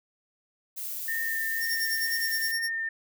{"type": "noise", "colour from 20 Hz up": "violet", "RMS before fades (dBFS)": -35, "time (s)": [0.76, 2.53], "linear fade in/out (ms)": 20}
{"type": "tone with vibrato", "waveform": "sine", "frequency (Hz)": 1815, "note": "A#6", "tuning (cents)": -47, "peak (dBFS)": -28, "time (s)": [1.08, 2.89], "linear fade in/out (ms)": 5, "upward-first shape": "sine", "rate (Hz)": 2.1, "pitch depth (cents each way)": 11}
{"type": "tone with tremolo", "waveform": "sawtooth", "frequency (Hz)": 5510, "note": "F8", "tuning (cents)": -24, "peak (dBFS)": -25, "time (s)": [1.6, 2.7], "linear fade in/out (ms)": 50, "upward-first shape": "sine", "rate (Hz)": 9.7, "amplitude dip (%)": 90}
{"effects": []}